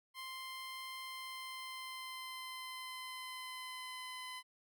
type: tone with pitch glide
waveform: 15% pulse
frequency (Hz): 1046.5 to 1016.1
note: C6 to B5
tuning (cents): 0 to +49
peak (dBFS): -38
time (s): 0.14-4.43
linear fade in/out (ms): 50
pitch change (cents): -51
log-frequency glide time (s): 1-4.32
effects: none